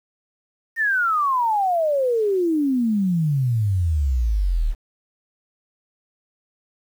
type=exponential sweep; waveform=sine; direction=down; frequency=1852 to 34.96 Hz; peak=-17 dBFS; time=0.76-4.75 s; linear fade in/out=50 ms; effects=8-bit